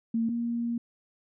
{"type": "tone pair in turn", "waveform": "sine", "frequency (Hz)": [228.3, 235.1], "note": ["A#3", "A#3"], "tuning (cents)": [-36, 15], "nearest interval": "minor second", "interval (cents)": 51, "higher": "second", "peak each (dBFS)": [-24, -27], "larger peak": "first", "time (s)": [[0.14, 0.29], [0.29, 0.78]], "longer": "second", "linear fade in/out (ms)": 5, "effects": []}